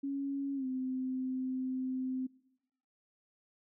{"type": "tone with pitch glide", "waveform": "sine", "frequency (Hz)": [277.2, 258.6], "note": ["C#4", "C4"], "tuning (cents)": [0, -20], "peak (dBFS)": -33, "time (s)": [0.03, 2.27], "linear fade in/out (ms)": 10, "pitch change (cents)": -120, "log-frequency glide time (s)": [0.55, 0.66], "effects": ["noise-tail reverb RT60 0.9 s tail -22 dB re dry"]}